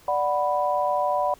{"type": "chord", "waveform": "sine", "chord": "B minor", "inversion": "first", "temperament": "equal", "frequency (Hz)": [587.3, 740, 987.8], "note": ["D5", "F#5", "B5"], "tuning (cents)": [0, 0, 0], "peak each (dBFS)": -25, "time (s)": [0.08, 1.34], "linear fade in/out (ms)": 2, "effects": ["pink hiss -53 dBFS RMS until 1.39 s"]}